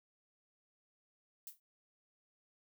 violet noise with exponential decay, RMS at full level -43 dBFS, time 1.47-1.6 s, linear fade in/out 2 ms, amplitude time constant 27 ms, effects none

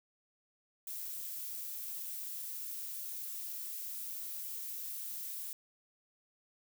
violet noise, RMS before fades -42 dBFS, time 0.87-5.53 s, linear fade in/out 2 ms, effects none

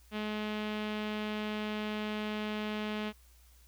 sawtooth tone with low-pass filter, 212.5 Hz, G#3, 40 cents sharp, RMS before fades -36 dBFS, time 0.11-3.13 s, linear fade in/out 50 ms, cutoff 3100 Hz, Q 2.2, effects added 60 Hz sine -58 dBFS peak until 3.67 s + white hiss -65 dBFS RMS until 3.67 s

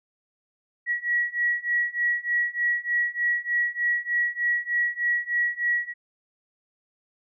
sine beating tone pair, 1919 / 1922.3 Hz, A#6 / B6, +50 / -47 cents, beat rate 3.3 Hz, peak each -26 / -25 dBFS, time 0.86-5.94 s, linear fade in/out 50 ms, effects none

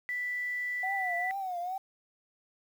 sine tone, 1975.5 Hz, B6, in tune, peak -31 dBFS, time 0.09-1.31 s, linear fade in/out 0 ms
sine tone with vibrato, 740 Hz, F#5, in tune, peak -32 dBFS, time 0.83-1.78 s, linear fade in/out 5 ms, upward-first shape triangle, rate 2.3 Hz, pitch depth 130 cents each way
effects 9-bit

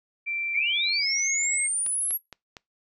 sine tone with pitch glide, 2349 to 2167 Hz, D7 to C#7, 0 to -40 cents, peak -27 dBFS, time 0.26-1.68 s, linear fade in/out 20 ms, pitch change -140 cents, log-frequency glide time 0.97-1.07 s
sine linear sweep, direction up, 2100 to 11530 Hz, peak -24 dBFS, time 0.54-2.18 s, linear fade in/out 20 ms
clicks, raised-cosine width 0.2 ms, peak -23 dBFS, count 4, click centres 1.864 / 2.108 / 2.327 / 2.568 s
effects noise-tail reverb RT60 0.2 s tail -24 dB re dry

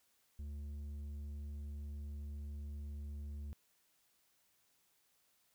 square tone with low-pass filter, 72.7 Hz, D2, 17 cents flat, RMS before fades -45 dBFS, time 0.39-3.53 s, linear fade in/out 0 ms, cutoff 170 Hz, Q 0.73, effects white hiss -75 dBFS RMS until 5.54 s

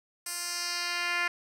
10% pulse tone with band-pass filter sweep, 349.2 Hz, F4, in tune, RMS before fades -32 dBFS, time 0.26-1.28 s, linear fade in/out 5 ms, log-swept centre 9300 to 2200 Hz, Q 1.5, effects none

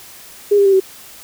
sine tone with pitch steps, 410 / 400.2 / 390.6 / 381.2 Hz, G#4 / G4 / G4 / G4, -22 / +36 / -6 / -48 cents, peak -8 dBFS, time 0.51-0.802 s, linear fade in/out 10 ms, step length 73 ms, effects white hiss -39 dBFS RMS until 1.23 s

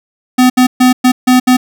square tone bursts at uneven times, 252.6 Hz, B3, 39 cents sharp, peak -5 dBFS, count 6, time 0.38-0.5 / 0.57-0.67 / 0.8-0.93 / 1.04-1.12 / 1.27-1.4 / 1.47-1.57 s, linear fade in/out 10 ms, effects none

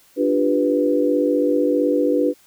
sine chord, G dominant seventh, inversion second, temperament equal, 293.7 / 349.2 / 392 / 493.9 Hz, D4 / F4 / G4 / B4, 0 / 0 / 0 / 0 cents, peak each -19 / -24 / -24 / -19 dBFS, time 0.16-2.34 s, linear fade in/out 50 ms, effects white hiss -54 dBFS RMS until 2.46 s

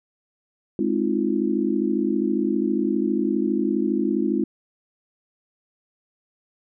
sine chord, F minor seventh, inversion first, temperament just, 209.5 / 261.9 / 314.3 / 349.2 Hz, Ab3 / C4 / Eb4 / F4, +15 / +2 / +18 / 0 cents, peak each -25 dBFS, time 0.79-4.44 s, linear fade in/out 2 ms, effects none

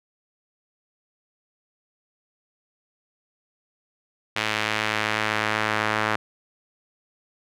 sawtooth tone with band-pass filter sweep, 107.9 Hz, A2, 33 cents flat, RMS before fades -25 dBFS, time 4.36-6.16 s, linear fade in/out 5 ms, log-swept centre 2500 to 1500 Hz, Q 1.2, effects none

